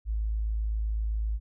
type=tone; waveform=sine; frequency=53.9 Hz; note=A1; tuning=35 cents flat; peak=-26 dBFS; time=0.05-1.4 s; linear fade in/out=50 ms; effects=none